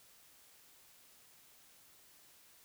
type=silence; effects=white hiss -63 dBFS RMS until 2.64 s